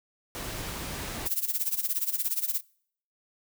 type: noise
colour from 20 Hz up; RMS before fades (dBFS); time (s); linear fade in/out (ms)
pink; -36; 0.35-1.27; 0
type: noise with tremolo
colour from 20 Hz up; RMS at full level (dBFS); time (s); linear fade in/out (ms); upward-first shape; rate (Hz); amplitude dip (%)
violet; -26; 1.25-2.61; 20; sine; 17; 85
effects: noise-tail reverb RT60 0.6 s tail -25 dB re dry